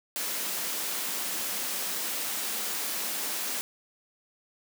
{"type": "high-pass noise", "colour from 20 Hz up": "white", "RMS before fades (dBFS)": -32, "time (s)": [0.16, 3.61], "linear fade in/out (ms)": 0, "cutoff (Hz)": 170, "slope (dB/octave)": 96, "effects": []}